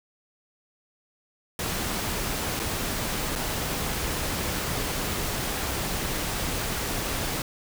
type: noise with dropouts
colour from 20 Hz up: pink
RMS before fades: -29 dBFS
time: 1.59-7.42 s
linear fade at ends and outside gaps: 2 ms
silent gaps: 2.594-2.598 / 3.354-3.358 s
effects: none